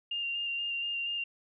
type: tone with vibrato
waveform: sine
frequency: 2794 Hz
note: F7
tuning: in tune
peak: -31 dBFS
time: 0.11-1.24 s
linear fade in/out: 5 ms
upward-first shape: square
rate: 4.2 Hz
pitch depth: 14 cents each way
effects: none